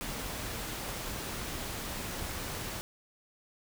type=noise; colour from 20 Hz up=pink; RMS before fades=-38 dBFS; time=0.01-2.81 s; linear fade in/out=0 ms; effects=none